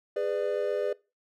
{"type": "tone cluster", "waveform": "triangle", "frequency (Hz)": [411.1, 498.9, 594], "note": ["G#4", "B4", "D5"], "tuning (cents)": [-18, 17, 20], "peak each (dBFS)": -29, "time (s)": [0.16, 0.93], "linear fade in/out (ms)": 5, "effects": ["noise-tail reverb RT60 0.3 s tail -23 dB re dry"]}